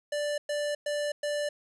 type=tone bursts; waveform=square; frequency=587.3 Hz; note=D5; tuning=in tune; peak=-29 dBFS; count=4; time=0.12-1.49 s; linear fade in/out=5 ms; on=260 ms; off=110 ms; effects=resampled to 24000 Hz + 10-bit